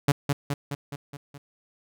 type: tone with echo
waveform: sawtooth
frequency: 142.7 Hz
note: D3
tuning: 49 cents flat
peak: -13 dBFS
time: 0.08-0.12 s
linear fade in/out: 5 ms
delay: 210 ms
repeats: 6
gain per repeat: -4 dB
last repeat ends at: 1.38 s
effects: none